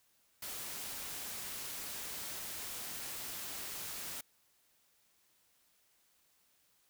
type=noise; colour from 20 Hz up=white; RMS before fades=-43 dBFS; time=0.42-4.21 s; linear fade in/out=5 ms; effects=white hiss -72 dBFS RMS until 6.89 s